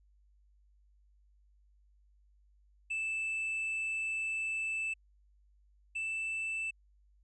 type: tone pair in turn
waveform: triangle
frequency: 2637 / 2647 Hz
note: E7 / E7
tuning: 0 / +7 cents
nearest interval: unison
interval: 7 cents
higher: second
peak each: -31 / -32 dBFS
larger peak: first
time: 2.9-4.94 / 5.95-6.71 s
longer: first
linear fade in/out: 10 ms
effects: added 50 Hz sine -63 dBFS peak until 7.23 s + resampled to 24000 Hz